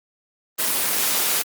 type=noise with amplitude modulation; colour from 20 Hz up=white; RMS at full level=-19 dBFS; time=0.58-1.43 s; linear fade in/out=20 ms; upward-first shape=sine; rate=221 Hz; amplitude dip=45%; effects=high-pass 200 Hz 12 dB/octave + Opus 24 kbps